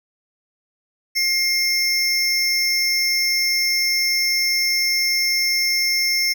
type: tone pair together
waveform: square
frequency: 2129 / 5365 Hz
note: C7 / E8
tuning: +30 / +30 cents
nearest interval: octave + major third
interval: 1600 cents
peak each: -21 / -20 dBFS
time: 1.15-6.34 s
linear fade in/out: 20 ms
effects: none